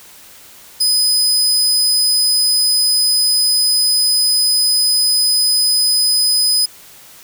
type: tone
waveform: sawtooth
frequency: 5010 Hz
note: D#8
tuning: 11 cents sharp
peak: -9 dBFS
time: 0.8-6.66 s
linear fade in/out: 10 ms
effects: white hiss -41 dBFS RMS until 7.23 s